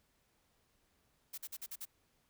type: noise bursts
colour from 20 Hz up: blue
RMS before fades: -44 dBFS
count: 6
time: 1.33-1.854 s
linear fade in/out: 10 ms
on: 49 ms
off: 46 ms
effects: pink hiss -75 dBFS RMS until 2.29 s